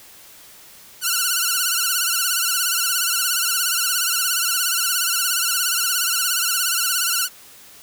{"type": "tone with vibrato", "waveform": "5% pulse", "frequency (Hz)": 1421, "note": "F6", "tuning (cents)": 30, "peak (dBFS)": -7, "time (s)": [1.01, 7.29], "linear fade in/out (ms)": 50, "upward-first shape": "sine", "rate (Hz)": 17, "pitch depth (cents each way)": 98, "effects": ["white hiss -45 dBFS RMS until 7.82 s"]}